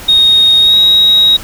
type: tone with pitch glide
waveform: sine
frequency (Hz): 3729 to 3799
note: A#7 to A#7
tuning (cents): 0 to +32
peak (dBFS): -3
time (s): 0.08-1.37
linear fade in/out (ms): 10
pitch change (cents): +32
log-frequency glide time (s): 0.6-0.76
effects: tanh soft clip ceiling 0 dBFS + pink hiss -29 dBFS RMS until 1.43 s